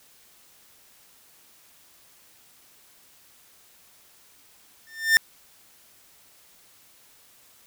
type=tone with exponential growth; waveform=45% pulse; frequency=1800 Hz; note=A6; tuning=39 cents sharp; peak=-11 dBFS; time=4.87-5.17 s; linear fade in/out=0 ms; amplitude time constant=64 ms; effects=white hiss -56 dBFS RMS until 7.66 s